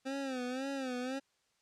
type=tone with vibrato; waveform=25% pulse; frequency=261.6 Hz; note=C4; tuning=in tune; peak=-32 dBFS; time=0.05-1.2 s; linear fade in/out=20 ms; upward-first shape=sine; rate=1.9 Hz; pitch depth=99 cents each way; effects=white hiss -75 dBFS RMS until 1.61 s + low-pass 7000 Hz 12 dB/octave